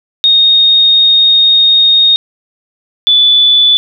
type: tone pair in turn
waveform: sine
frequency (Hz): 3712 / 3474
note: A#7 / A7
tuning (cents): -8 / -23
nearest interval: minor second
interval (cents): 115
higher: first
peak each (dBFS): -4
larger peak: neither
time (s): 0.24-2.16 / 3.07-3.77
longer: first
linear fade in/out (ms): 0
effects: none